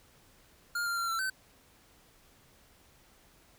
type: tone with pitch steps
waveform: square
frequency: 1411 / 1390 / 1374 / 1344 / 1533 Hz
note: F6 / F6 / F6 / E6 / G6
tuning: +17 / -9 / -29 / +33 / -39 cents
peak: -31 dBFS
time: 0.75-1.3 s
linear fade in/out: 5 ms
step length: 110 ms
effects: pink hiss -62 dBFS RMS until 3.58 s